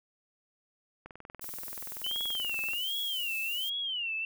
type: click train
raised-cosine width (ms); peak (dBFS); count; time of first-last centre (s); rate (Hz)
0.5; -30; 36; 1.06-2.735; 20.9
type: noise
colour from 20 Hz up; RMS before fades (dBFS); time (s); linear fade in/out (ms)
violet; -41; 1.41-3.7; 10
type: tone with vibrato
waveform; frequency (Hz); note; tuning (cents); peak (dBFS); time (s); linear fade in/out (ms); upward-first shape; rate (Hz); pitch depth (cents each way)
sine; 2960; F#7; 0; -31; 2.04-4.25; 2; sine; 1.3; 210
effects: none